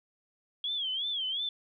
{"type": "tone with vibrato", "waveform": "sine", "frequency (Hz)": 3278, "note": "G#7", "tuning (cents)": -23, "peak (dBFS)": -30, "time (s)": [0.64, 1.49], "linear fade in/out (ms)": 2, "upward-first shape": "sine", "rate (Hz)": 2.8, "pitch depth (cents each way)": 140, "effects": []}